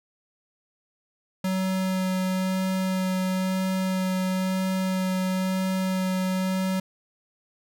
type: tone with vibrato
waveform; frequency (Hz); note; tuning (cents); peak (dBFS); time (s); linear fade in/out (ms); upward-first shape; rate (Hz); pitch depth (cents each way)
square; 187.3; F#3; +21; -24; 1.44-6.8; 5; sine; 1; 10
effects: none